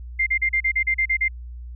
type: tone bursts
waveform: sine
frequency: 2098 Hz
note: C7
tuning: 4 cents sharp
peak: -17 dBFS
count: 10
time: 0.19-1.283 s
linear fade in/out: 10 ms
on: 76 ms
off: 37 ms
effects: added 60 Hz sine -33 dBFS peak until 1.75 s